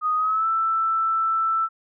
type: tone with pitch glide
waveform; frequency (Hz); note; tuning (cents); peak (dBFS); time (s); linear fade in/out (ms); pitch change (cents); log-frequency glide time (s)
sine; 1244.5 to 1326.1; D#6 to E6; 0 to +10; -19; 0.01-1.69; 50; +110; 0.16-0.47
effects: none